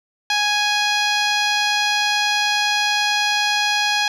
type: tone with low-pass filter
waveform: 10% pulse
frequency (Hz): 830.6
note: G#5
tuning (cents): 0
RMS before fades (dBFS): -19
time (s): 0.3-4.08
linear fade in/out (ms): 2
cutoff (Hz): 5900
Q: 0.92
effects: none